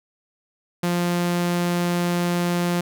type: tone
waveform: sawtooth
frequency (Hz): 174.8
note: F3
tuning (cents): +2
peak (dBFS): -16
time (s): 0.83-2.81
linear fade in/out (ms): 5
effects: none